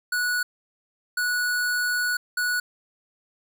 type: tone bursts at uneven times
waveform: square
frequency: 1469 Hz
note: F#6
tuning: 13 cents flat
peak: -23 dBFS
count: 3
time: 0.12-0.43 / 1.17-2.17 / 2.37-2.6 s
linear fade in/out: 5 ms
effects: none